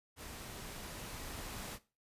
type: noise with level ramp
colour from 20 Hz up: pink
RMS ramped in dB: -48 to -44 dBFS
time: 0.16-1.79 s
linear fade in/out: 50 ms
effects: noise-tail reverb RT60 0.3 s tail -17 dB re dry + resampled to 32000 Hz